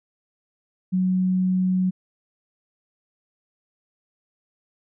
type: tone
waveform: sine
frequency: 185 Hz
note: F#3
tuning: in tune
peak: -18 dBFS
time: 0.92-1.91 s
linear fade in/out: 20 ms
effects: none